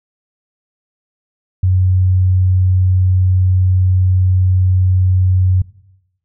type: tone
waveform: sine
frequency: 92.5 Hz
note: F#2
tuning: in tune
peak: -9 dBFS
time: 1.63-5.62 s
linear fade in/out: 5 ms
effects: noise-tail reverb RT60 0.9 s tail -20 dB re dry